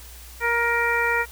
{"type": "harmonic tone", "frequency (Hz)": 470, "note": "A#4", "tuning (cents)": 14, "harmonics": [1, 2, 3, 4, 5], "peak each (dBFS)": [-27, -26, -25, -24, -27], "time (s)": [0.4, 1.26], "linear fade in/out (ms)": 50, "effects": ["added 60 Hz sine -42 dBFS peak until 1.31 s", "white hiss -45 dBFS RMS until 1.31 s"]}